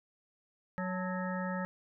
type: harmonic tone with a mistuned harmonic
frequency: 185 Hz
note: F#3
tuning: in tune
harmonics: 1 / 3 / 5 / 7 / 9 / 10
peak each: -35 / -40 / -42 / -43 / -45 / -45 dBFS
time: 0.78-1.65 s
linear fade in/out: 0 ms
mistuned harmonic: 5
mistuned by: -70 cents
effects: none